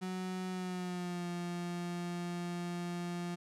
35% pulse tone with pitch glide, 185 to 174.62 Hz, F#3 to F3, 0 to 0 cents, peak -35 dBFS, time 0.01-3.36 s, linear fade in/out 20 ms, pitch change -100 cents, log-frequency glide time 0.5-1.27 s, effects low-pass 10000 Hz 12 dB/octave

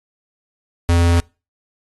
square tone, 85.5 Hz, F2, 36 cents flat, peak -12 dBFS, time 0.89-1.2 s, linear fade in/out 0 ms, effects noise-tail reverb RT60 0.3 s tail -26 dB re dry + AAC 32 kbps

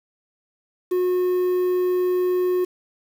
triangle tone with quantisation, 362.7 Hz, F#4, 34 cents flat, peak -16 dBFS, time 0.91-2.65 s, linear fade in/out 10 ms, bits 7, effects none

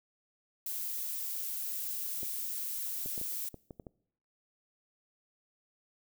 violet noise, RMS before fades -37 dBFS, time 0.66-3.49 s, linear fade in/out 5 ms
clicks, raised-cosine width 2 ms, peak -31 dBFS, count 8, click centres 2.231 / 3.06 / 3.178 / 3.214 / 3.543 / 3.708 / 3.798 / 3.868 s
effects noise-tail reverb RT60 0.7 s tail -23 dB re dry

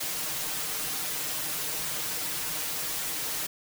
white noise with comb filter, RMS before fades -32 dBFS, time 0-3.47 s, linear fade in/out 10 ms, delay 6.5 ms, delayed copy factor +1, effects none

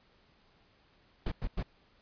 brown noise bursts, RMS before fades -32 dBFS, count 3, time 1.26-1.629 s, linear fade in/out 5 ms, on 57 ms, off 99 ms, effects pink hiss -66 dBFS RMS until 2.01 s + resampled to 11025 Hz

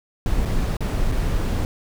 brown noise with dropouts, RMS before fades -21 dBFS, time 0.26-1.65 s, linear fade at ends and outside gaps 1 ms, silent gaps 0.452-0.456 / 0.768-0.806 / 1.117-1.121 s, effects none

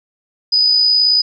sine tone with amplitude modulation, 4978 Hz, D#8, in tune, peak -8 dBFS, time 0.52-1.22 s, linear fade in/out 10 ms, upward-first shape sine, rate 58.8 Hz, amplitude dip 35%, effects none

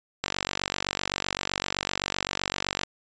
click train, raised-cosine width 0.2 ms, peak -8 dBFS, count 125, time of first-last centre 0.24-2.834 s, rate 47.8 Hz, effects resampled to 16000 Hz

